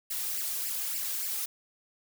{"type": "noise with flanger", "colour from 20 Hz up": "blue", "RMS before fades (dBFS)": -33, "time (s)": [0.1, 1.46], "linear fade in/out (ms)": 10, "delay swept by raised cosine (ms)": [0.39, 2.49], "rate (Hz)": 3.5, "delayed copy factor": 0.9, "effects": []}